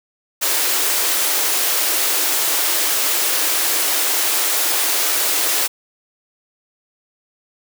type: high-pass noise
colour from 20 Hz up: white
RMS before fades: -18 dBFS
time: 0.41-5.68 s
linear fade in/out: 20 ms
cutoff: 290 Hz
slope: 96 dB/octave
effects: none